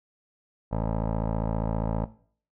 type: tone with low-pass filter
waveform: 15% pulse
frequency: 55 Hz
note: A1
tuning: in tune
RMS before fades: -28 dBFS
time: 0.71-2.06 s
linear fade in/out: 20 ms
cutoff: 800 Hz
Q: 2.4
effects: noise-tail reverb RT60 0.5 s tail -17 dB re dry